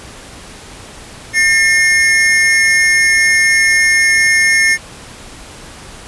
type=tone pair together; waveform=square; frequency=1801 / 2146 Hz; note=A6 / C7; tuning=+40 / +43 cents; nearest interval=minor third; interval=303 cents; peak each=-12 dBFS; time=1.33-4.78 s; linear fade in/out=50 ms; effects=pink hiss -34 dBFS RMS until 6.07 s + resampled to 24000 Hz